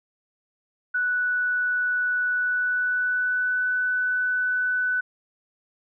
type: tone with pitch glide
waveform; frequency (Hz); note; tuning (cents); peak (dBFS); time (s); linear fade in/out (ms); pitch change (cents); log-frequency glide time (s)
sine; 1480 to 1496.3; F#6 to F#6; 0 to +19; -21; 0.94-5.01; 10; +19; 2.32-3.63
effects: none